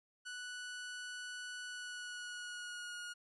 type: tone with pitch glide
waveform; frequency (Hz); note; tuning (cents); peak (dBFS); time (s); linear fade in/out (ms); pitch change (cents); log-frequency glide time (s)
sawtooth; 1480 to 1439.5; F#6 to F#6; 0 to -48; -40; 0.25-3.14; 20; -48; 1.66-3
effects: resampled to 24000 Hz